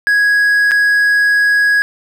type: tone with dropouts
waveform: triangle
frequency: 1661.2 Hz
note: G#6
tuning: in tune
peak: -7 dBFS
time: 0.07-1.82 s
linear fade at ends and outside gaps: 0 ms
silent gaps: 0.711-0.717 s
effects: none